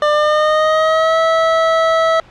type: tone with pitch glide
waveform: 25% pulse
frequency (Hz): 597 to 651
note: D5 to E5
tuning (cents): +28 to -22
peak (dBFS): -7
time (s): 0.02-2.2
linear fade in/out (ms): 2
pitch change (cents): +150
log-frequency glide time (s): 0.13-1.19
effects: pink hiss -43 dBFS RMS until 2.3 s + low-pass 3000 Hz 12 dB/octave